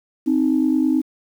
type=tone pair together; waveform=sine; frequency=261.6 / 311.1 Hz; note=C4 / D#4; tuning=0 / 0 cents; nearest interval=minor third; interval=300 cents; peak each=-17 dBFS; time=0.26-1.02 s; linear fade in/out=20 ms; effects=tanh soft clip ceiling -8 dBFS + 8-bit